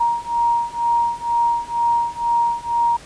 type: beating tone pair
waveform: sine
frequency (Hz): 939 / 941.1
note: A#5 / A#5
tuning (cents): +12 / +16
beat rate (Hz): 2.1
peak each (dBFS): -20 / -19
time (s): 0-2.97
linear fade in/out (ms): 10
effects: pink hiss -42 dBFS RMS until 3.05 s + resampled to 22050 Hz